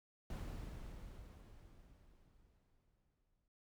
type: noise with exponential decay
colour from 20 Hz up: brown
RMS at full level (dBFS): -43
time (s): 0.3-3.48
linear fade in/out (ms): 2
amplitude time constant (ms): 690
effects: none